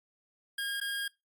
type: tone with dropouts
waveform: 25% pulse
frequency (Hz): 1623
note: G#6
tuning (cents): -40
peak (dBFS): -28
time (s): 0.58-1.08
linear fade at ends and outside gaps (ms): 5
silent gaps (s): 0.802-0.812
effects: noise-tail reverb RT60 0.2 s tail -22 dB re dry + MP3 96 kbps